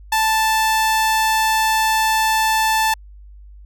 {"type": "tone", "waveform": "sawtooth", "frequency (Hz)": 880, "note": "A5", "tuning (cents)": 0, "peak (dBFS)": -11, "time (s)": [0.12, 2.94], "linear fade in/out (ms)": 5, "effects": ["added 50 Hz sine -38 dBFS peak until 3.65 s"]}